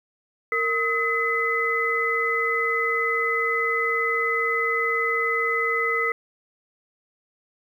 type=tone cluster; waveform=sine; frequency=461.1 / 1274 / 2021 Hz; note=A#4 / D#6 / B6; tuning=-19 / +41 / +39 cents; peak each=-27 / -26 / -23 dBFS; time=0.52-6.12 s; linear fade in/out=2 ms; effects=9-bit